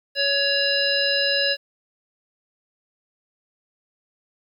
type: harmonic tone with a mistuned harmonic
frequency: 560 Hz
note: C#5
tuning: 18 cents sharp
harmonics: 1 / 3 / 5 / 7 / 9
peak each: -25 / -25 / -25 / -25 / -25 dBFS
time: 0.15-1.57 s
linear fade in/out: 50 ms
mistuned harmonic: 7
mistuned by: +36 cents
effects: 9-bit